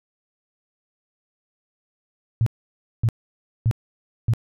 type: tone bursts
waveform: sine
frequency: 114 Hz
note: A#2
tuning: 38 cents flat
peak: -15 dBFS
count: 4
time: 2.41-4.336 s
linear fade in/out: 0 ms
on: 54 ms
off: 570 ms
effects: none